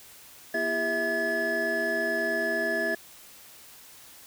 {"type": "tone cluster", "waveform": "triangle", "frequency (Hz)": [240, 334.7, 403.8, 654, 1709], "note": ["B3", "E4", "G#4", "E5", "G#6"], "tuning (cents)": [-49, 26, -49, -14, 49], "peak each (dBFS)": [-35, -33, -32, -28, -26], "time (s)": [0.54, 2.95], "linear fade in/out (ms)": 5, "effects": ["tanh soft clip ceiling -13 dBFS", "white hiss -50 dBFS RMS until 4.26 s"]}